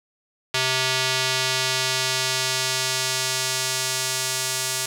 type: tone with band-pass filter sweep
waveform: square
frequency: 130 Hz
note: C3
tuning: 11 cents flat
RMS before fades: -24 dBFS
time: 0.54-4.86 s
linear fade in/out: 5 ms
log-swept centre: 3800 to 7800 Hz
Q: 0.93
effects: none